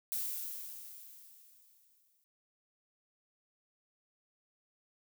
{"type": "noise with exponential decay", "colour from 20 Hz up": "violet", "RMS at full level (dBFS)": -35, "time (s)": [0.12, 2.24], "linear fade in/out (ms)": 0, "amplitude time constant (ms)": 460, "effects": []}